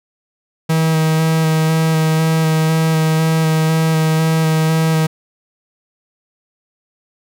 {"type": "tone with vibrato", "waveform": "45% pulse", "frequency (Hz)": 159.5, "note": "D#3", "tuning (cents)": 43, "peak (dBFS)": -12, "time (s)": [0.69, 5.07], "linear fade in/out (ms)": 10, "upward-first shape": "square", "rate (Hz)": 2, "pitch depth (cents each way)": 12, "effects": []}